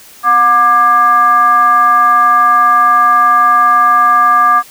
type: tone with frequency modulation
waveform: sine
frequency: 1189 Hz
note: D6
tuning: 21 cents sharp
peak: -5 dBFS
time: 0.23-4.63 s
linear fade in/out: 50 ms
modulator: 464 Hz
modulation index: 0.59
effects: white hiss -38 dBFS RMS until 4.7 s